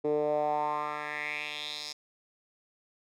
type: tone with band-pass filter sweep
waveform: 10% pulse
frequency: 149.4 Hz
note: D3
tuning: 30 cents sharp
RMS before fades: -32 dBFS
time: 0.04-1.93 s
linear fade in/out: 10 ms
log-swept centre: 400 to 5200 Hz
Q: 4
effects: none